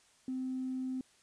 triangle tone with tanh clipping, 258.7 Hz, C4, 19 cents flat, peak -34 dBFS, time 0.28-1.01 s, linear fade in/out 2 ms, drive 4 dB, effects white hiss -66 dBFS RMS until 1.22 s + resampled to 22050 Hz

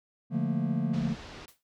triangle chord, Bb major seventh, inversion first, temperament just, 145.68 / 174.81 / 218.5 / 233.1 Hz, D3 / F3 / A3 / Bb3, -14 / +2 / -12 / 0 cents, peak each -30 dBFS, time 0.3-1.16 s, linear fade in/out 50 ms
pink low-pass noise, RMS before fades -45 dBFS, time 0.93-1.46 s, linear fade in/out 10 ms, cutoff 5400 Hz, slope 24 dB/octave
white noise with exponential decay, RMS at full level -50 dBFS, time 1.48-1.63 s, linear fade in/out 1 ms, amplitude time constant 32 ms
effects none

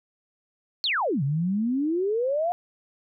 sine exponential two-way sweep, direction down then up, 4528 to 132.5 to 725 Hz, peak -22 dBFS, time 0.84-2.52 s, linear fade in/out 0 ms, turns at 1.23 s, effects none

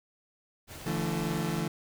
pink noise, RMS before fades -44 dBFS, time 0.67-1.64 s, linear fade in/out 50 ms
30% pulse chord, D suspended second, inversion none, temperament equal with one note detuned, 146.83 / 168.96 / 220 Hz, D3 / E3 / A3, 0 / +43 / 0 cents, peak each -32 / -29 / -33 dBFS, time 0.86-1.68 s, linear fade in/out 5 ms
effects none

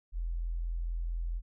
sine tone, 42.2 Hz, E1, 41 cents sharp, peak -31 dBFS, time 0.12-1.42 s, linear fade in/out 50 ms, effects none

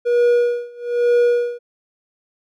triangle tone with tremolo, 480.8 Hz, B4, 46 cents flat, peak -9 dBFS, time 0.05-1.59 s, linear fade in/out 20 ms, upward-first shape sine, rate 1.1 Hz, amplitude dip 95%, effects none

